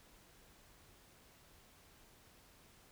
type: silence
effects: pink hiss -64 dBFS RMS until 2.91 s